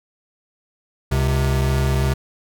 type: tone pair together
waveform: square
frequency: 68.38 / 130.81 Hz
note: C#2 / C3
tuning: -23 / 0 cents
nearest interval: major seventh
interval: 1123 cents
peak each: -20 dBFS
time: 1.11-2.14 s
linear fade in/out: 10 ms
effects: none